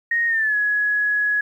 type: tone with pitch glide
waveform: sine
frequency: 1864.7 to 1680.6 Hz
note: A#6 to G#6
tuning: 0 to +20 cents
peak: -17 dBFS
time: 0.11-1.41 s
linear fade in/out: 5 ms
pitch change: -180 cents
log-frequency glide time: 0.27-0.56 s
effects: 9-bit